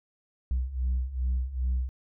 sine beating tone pair, 61.74 / 64.24 Hz, B1 / C2, 0 / -31 cents, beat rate 2.5 Hz, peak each -29 / -26 dBFS, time 0.51-1.89 s, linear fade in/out 0 ms, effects tanh soft clip ceiling -22 dBFS

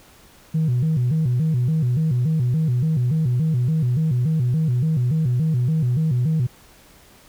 sine tone with vibrato, 140.1 Hz, C#3, 19 cents sharp, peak -15 dBFS, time 0.54-6.47 s, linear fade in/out 10 ms, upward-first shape square, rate 3.5 Hz, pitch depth 220 cents each way, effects tanh soft clip ceiling -14 dBFS + pink hiss -50 dBFS RMS until 7.28 s

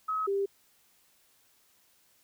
sine tone pair in turn, 1278 / 396.1 Hz, D#6 / G4, +46 / +18 cents, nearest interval octave + minor sixth, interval 2028 cents, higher first, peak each -28 / -26 dBFS, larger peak second, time 0.08-0.27 / 0.27-0.46 s, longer neither, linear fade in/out 10 ms, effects white hiss -66 dBFS RMS until 2.23 s

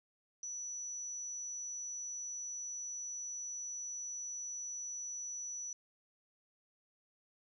sine tone, 5920 Hz, F#8, in tune, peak -40 dBFS, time 0.43-5.73 s, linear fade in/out 2 ms, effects none

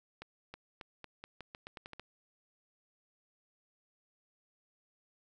accelerating click train, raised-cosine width 0.3 ms, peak -29 dBFS, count 12, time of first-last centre 0.22-1.996 s, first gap 320 ms, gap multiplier 0.85, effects none

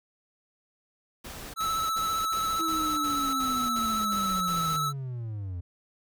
pink noise bursts, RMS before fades -41 dBFS, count 10, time 1.24-4.771 s, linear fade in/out 10 ms, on 300 ms, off 59 ms
square tone with vibrato, 1308 Hz, E6, 14 cents flat, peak -27 dBFS, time 1.56-4.93 s, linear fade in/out 50 ms, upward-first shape triangle, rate 15 Hz, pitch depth 32 cents each way
triangle linear sweep, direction down, 329.6 to 84.6 Hz, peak -30 dBFS, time 2.59-5.61 s, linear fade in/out 10 ms
effects none

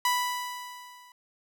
sawtooth tone with level ramp, 987.8 Hz, B5, in tune, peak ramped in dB -18 to -48 dBFS, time 0.05-1.12 s, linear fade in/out 2 ms, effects none

